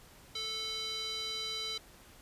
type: tone with band-pass filter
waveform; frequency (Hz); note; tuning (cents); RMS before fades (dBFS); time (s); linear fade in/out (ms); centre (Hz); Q
square; 440; A4; 0; -38; 0.35-1.78; 5; 4000; 4
effects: pink hiss -57 dBFS RMS until 2.21 s + resampled to 32000 Hz